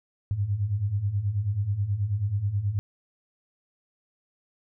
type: beating tone pair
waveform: sine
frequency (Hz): 95.4 / 104.7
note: G2 / G#2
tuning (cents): -47 / +15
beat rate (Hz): 9.3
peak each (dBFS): -30 / -25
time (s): 0.31-2.79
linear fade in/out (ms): 0
effects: none